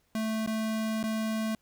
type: tone with dropouts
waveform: square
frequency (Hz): 219.9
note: A3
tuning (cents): -1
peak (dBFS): -29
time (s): 0.15-1.55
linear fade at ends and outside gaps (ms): 2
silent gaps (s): 0.463-0.474 / 1.03-1.038
effects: pink hiss -71 dBFS RMS until 1.61 s